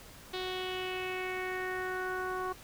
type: tone with low-pass filter sweep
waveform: sawtooth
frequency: 370 Hz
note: F#4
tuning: in tune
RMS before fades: -36 dBFS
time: 0.33-2.53 s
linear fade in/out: 10 ms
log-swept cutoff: 3800 to 1200 Hz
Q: 4.1
effects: pink hiss -52 dBFS RMS until 2.63 s